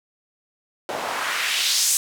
white noise with band-pass filter sweep, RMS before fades -23 dBFS, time 0.89-1.97 s, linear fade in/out 0 ms, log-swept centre 530 to 8000 Hz, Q 1.5, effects none

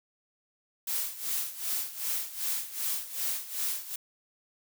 blue noise with tremolo, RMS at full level -30 dBFS, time 0.87-3.96 s, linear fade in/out 5 ms, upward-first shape sine, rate 2.6 Hz, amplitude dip 80%, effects none

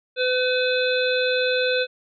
harmonic tone with a mistuned harmonic, 505 Hz, B4, 39 cents sharp, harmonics 1 / 3 / 5 / 7 / 8, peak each -21 / -26 / -28 / -29 / -30 dBFS, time 0.16-1.87 s, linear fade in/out 50 ms, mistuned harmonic 5, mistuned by +18 cents, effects none

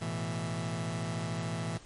sawtooth chord, A suspended second, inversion none, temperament just, 110 / 123.75 / 165 Hz, A2 / B2 / E3, 0 / +4 / +2 cents, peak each -33 / -35 / -31 dBFS, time 0.01-1.78 s, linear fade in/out 10 ms, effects pink hiss -54 dBFS RMS until 1.85 s + MP3 48 kbps

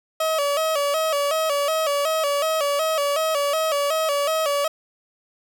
30% pulse tone with vibrato, 603 Hz, D5, 46 cents sharp, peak -17 dBFS, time 0.2-4.68 s, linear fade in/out 5 ms, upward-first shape square, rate 2.7 Hz, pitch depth 95 cents each way, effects none

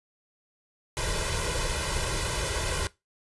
pink noise with comb filter, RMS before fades -29 dBFS, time 0.97-2.87 s, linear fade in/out 0 ms, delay 2 ms, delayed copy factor +0.85, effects noise-tail reverb RT60 0.2 s tail -19 dB re dry + resampled to 24000 Hz

